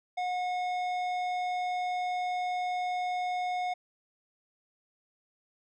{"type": "tone with tanh clipping", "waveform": "triangle", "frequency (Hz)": 725, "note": "F#5", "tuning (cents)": -35, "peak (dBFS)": -31, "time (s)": [0.17, 3.74], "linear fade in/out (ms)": 10, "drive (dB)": 16, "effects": []}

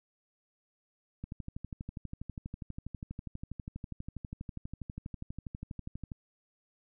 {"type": "click train", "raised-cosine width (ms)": 5, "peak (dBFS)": -27, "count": 61, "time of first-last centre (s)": [1.24, 6.118], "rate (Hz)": 12.3, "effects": []}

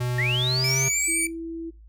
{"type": "tone with pitch glide", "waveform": "square", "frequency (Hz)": [123.47, 133.1], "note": ["B2", "C3"], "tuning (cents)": [0, 30], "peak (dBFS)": -25, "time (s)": [0, 0.89], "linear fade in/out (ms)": 10, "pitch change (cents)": 130, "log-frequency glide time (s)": [0.33, 0.78]}
{"type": "linear sweep", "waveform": "sine", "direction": "up", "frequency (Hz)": [1799, 9290], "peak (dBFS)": -23, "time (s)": [0.18, 1.26], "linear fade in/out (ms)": 5}
{"type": "tone with vibrato", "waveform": "45% pulse", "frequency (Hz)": 2300, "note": "D7", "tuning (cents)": -37, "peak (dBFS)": -26, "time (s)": [0.64, 1.27], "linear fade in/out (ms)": 2, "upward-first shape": "sine", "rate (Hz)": 9.9, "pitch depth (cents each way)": 17}
{"type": "tone", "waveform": "sine", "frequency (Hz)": 330, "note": "E4", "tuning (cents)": 2, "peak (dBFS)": -30, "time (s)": [1.07, 1.71], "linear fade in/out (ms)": 20}
{"effects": ["noise-tail reverb RT60 0.2 s tail -18 dB re dry", "added 54 Hz sine -45 dBFS peak until 1.88 s"]}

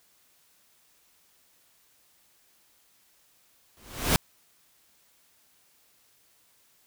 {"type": "noise with exponential growth", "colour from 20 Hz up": "pink", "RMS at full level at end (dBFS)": -19, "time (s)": [3.77, 4.16], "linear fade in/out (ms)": 0, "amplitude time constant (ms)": 84, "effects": ["white hiss -64 dBFS RMS until 6.86 s"]}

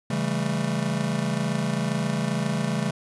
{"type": "chord", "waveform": "square", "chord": "A dominant seventh", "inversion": "first", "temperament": "just", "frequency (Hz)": [137.5, 165, 198, 220], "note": ["C#3", "E3", "G3", "A3"], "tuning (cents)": [-14, 2, 18, 0], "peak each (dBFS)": -30, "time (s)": [0.1, 2.91], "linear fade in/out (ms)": 5, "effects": ["resampled to 24000 Hz", "10-bit"]}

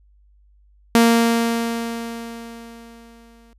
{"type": "tone with exponential decay", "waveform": "sawtooth", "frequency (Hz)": 231.7, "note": "A#3", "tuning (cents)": -10, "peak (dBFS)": -6, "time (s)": [0.95, 3.53], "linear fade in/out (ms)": 0, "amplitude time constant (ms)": 560, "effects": ["added 50 Hz sine -51 dBFS peak until 3.58 s", "resampled to 32000 Hz"]}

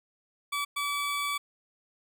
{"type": "tone bursts at uneven times", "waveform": "20% pulse", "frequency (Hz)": 1148, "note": "D6", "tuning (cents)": -40, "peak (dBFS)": -24, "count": 2, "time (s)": [[0.52, 0.65], [0.76, 1.38]], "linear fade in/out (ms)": 10, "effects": []}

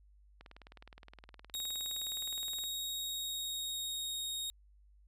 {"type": "click train", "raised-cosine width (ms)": 0.3, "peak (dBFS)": -36, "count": 44, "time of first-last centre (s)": [0.41, 2.638], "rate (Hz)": 19.3}
{"type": "tone with pitch glide", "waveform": "sawtooth", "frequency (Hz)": [3766, 3740], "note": ["A#7", "A#7"], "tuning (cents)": [17, 5], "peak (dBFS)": -34, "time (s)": [1.54, 4.5], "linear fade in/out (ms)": 0, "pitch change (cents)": -12, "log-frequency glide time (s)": [3.02, 4.3]}
{"effects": ["added 50 Hz sine -60 dBFS peak until 5.07 s"]}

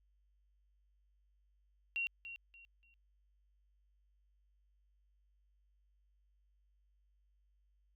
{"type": "tone with echo", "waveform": "sine", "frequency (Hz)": 2749, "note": "F7", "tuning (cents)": -28, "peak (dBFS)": -34, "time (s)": [1.96, 2.07], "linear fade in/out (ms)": 0, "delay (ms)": 290, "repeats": 3, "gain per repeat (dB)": -11, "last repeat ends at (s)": 2.94, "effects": ["added 50 Hz sine -70 dBFS peak until 7.95 s"]}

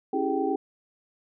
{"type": "tone cluster", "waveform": "sine", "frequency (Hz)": [275.4, 327.5, 392, 420.5, 777], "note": ["C#4", "E4", "G4", "G#4", "G5"], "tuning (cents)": [-11, -11, 0, 22, -16], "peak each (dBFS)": -30, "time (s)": [0.13, 0.56], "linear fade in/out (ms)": 5, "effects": []}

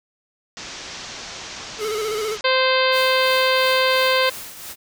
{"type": "low-pass noise", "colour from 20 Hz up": "white", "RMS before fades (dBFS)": -35, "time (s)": [0.57, 2.41], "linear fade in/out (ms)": 0, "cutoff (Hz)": 6600, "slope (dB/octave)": 48}
{"type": "tone with vibrato", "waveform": "square", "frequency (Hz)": 430.3, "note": "A4", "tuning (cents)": -39, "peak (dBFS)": -23, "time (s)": [1.78, 2.38], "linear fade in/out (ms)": 50, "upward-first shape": "square", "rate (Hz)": 15, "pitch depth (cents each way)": 47}
{"type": "harmonic tone", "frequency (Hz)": 520, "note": "C5", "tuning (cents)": -11, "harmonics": [1, 2, 3, 4, 5, 6, 7, 8, 9], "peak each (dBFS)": [-19, -22, -24, -25, -26, -27, -27, -28, -29], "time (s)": [2.44, 4.3], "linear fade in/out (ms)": 10}
{"type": "noise with tremolo", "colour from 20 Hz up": "white", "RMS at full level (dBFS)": -33, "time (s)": [2.91, 4.76], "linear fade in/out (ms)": 50, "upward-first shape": "triangle", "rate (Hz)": 2.9, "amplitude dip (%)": 55}
{"effects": []}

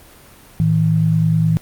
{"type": "tone pair together", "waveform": "sine", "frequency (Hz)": [111.1, 160.78], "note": ["A2", "E3"], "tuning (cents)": [17, -43], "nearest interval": "tritone", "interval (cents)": 640, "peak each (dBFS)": [-18, -13], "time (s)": [0.6, 1.57], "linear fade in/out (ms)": 0, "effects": ["pink hiss -44 dBFS RMS until 1.61 s", "Opus 32 kbps"]}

